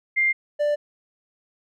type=tone pair in turn; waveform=sine / triangle; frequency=2100 / 589.3 Hz; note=C7 / D5; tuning=+6 / +6 cents; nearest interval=octave + minor seventh; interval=2200 cents; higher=first; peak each=-17 dBFS; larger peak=neither; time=0.16-0.33 / 0.59-0.76 s; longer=neither; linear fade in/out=20 ms; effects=none